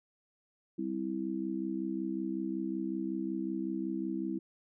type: chord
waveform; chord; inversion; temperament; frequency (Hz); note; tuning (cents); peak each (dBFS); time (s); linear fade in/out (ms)
sine; C major; second; just; 196.22 / 261.6 / 327; G3 / C4 / E4; +2 / 0 / -14; -38 / -38 / -35; 0.78-4.39; 10
effects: none